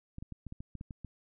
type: clicks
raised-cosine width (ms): 5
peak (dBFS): -30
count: 10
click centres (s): 0.184 / 0.225 / 0.323 / 0.467 / 0.524 / 0.605 / 0.753 / 0.811 / 0.908 / 1.047
effects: none